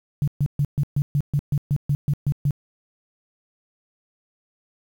sine tone bursts, 143.5 Hz, D3, 40 cents flat, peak -17 dBFS, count 13, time 0.22-2.508 s, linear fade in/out 0 ms, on 56 ms, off 130 ms, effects 8-bit

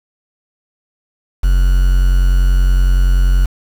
triangle tone with quantisation, 45.3 Hz, F#1, 36 cents flat, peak -6 dBFS, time 1.43-3.46 s, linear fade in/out 10 ms, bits 5, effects none

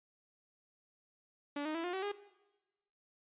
sawtooth tone with pitch steps, 288.5 / 309.2 / 331.4 / 355.2 / 380.7 / 408 Hz, D4 / D#4 / E4 / F4 / F#4 / G#4, -31 / -11 / +9 / +29 / +49 / -31 cents, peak -32 dBFS, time 1.56-2.118 s, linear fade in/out 5 ms, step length 93 ms, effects noise-tail reverb RT60 1.0 s tail -17 dB re dry + resampled to 8000 Hz

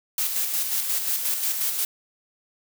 blue noise with tremolo, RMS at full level -24 dBFS, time 0.18-1.85 s, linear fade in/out 2 ms, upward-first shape square, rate 5.6 Hz, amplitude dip 40%, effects none

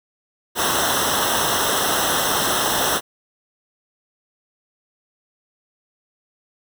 pink noise with comb filter, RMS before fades -20 dBFS, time 0.55-3.01 s, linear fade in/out 50 ms, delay 0.43 ms, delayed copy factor -1, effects none

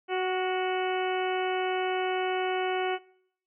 harmonic tone with a mistuned harmonic, 371.5 Hz, F#4, 7 cents sharp, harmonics 1 / 2 / 3 / 4 / 5 / 6 / 7 / 8, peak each -28 / -31 / -39 / -38 / -42 / -39 / -42 / -41 dBFS, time 0.08-2.99 s, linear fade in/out 50 ms, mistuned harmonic 4, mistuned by -29 cents, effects noise-tail reverb RT60 0.7 s tail -23 dB re dry

